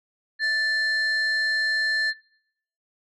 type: tone pair together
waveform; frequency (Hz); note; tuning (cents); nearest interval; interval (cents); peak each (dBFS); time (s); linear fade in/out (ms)
sine; 1760 / 4181; A6 / C8; 0 / -2; octave + minor third; 1498; -20 / -27; 0.39-2.14; 50
effects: noise-tail reverb RT60 0.7 s tail -22 dB re dry + tanh soft clip ceiling -17 dBFS